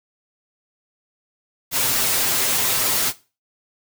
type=noise with comb filter; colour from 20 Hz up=white; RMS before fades=-20 dBFS; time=1.71-3.13 s; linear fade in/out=50 ms; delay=7.7 ms; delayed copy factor=+0.8; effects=noise-tail reverb RT60 0.3 s tail -17 dB re dry